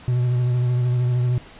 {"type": "tone with vibrato", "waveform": "triangle", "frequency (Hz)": 123.47, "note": "B2", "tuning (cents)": 0, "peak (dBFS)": -15, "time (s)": [0.08, 1.38], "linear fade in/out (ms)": 0, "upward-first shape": "sine", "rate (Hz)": 13, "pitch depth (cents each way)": 26, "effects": ["pink hiss -44 dBFS RMS until 1.59 s", "resampled to 8000 Hz"]}